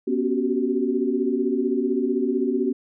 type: tone cluster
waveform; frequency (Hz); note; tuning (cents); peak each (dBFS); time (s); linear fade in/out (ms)
sine; 243.9 / 275.3 / 369.1 / 384.8; B3 / C#4 / F#4 / G4; -21 / -12 / -4 / -32; -25 / -25 / -26 / -26; 0.07-2.73; 10
effects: none